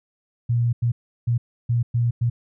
sine tone bursts at uneven times, 118.8 Hz, A#2, 33 cents sharp, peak -17 dBFS, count 6, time 0.49-0.73 / 0.82-0.92 / 1.27-1.38 / 1.69-1.83 / 1.94-2.11 / 2.21-2.3 s, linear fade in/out 10 ms, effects none

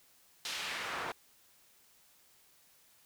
pink noise with band-pass filter sweep, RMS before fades -39 dBFS, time 0.45-1.12 s, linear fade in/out 2 ms, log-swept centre 4100 to 1000 Hz, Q 1.1, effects white hiss -65 dBFS RMS until 3.05 s

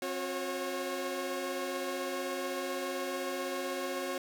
sawtooth tone cluster, 265.1 / 361.6 / 546 Hz, C4 / F#4 / C#5, +23 / -40 / -26 cents, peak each -37 / -34 / -33 dBFS, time 0.02-4.18 s, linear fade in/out 2 ms, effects none

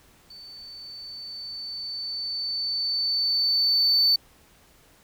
sine tone with level ramp, 4522 Hz, C#8, 34 cents sharp, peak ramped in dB -42 to -14 dBFS, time 0.3-4.16 s, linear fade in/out 5 ms, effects tanh soft clip ceiling -15 dBFS + pink hiss -57 dBFS RMS until 5.03 s

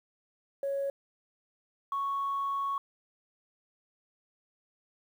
sine tone pair in turn, 554.4 / 1108.8 Hz, C#5 / C#6, 0 / 0 cents, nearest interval octave, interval 1200 cents, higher second, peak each -28 dBFS, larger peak neither, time 0.63-0.9 / 1.92-2.78 s, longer second, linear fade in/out 2 ms, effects tanh soft clip ceiling -25 dBFS + 10-bit

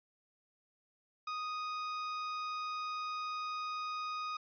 40% pulse tone, 1244.5 Hz, D#6, in tune, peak -36 dBFS, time 1.27-4.37 s, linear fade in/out 5 ms, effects resampled to 11025 Hz

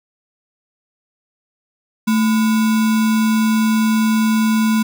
sine tone with sample-and-hold, 220 Hz, A3, in tune, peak -12 dBFS, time 2.07-4.83 s, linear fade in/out 10 ms, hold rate 1225 Hz, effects none

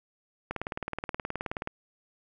click train, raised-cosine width 0.5 ms, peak -17 dBFS, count 23, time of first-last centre 0.51-1.674 s, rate 18.9 Hz, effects none

